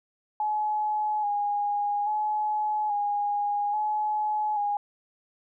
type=tone with vibrato; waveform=sine; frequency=835 Hz; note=G#5; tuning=9 cents sharp; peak=-24 dBFS; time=0.4-4.77 s; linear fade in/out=2 ms; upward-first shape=square; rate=0.6 Hz; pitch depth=29 cents each way; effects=none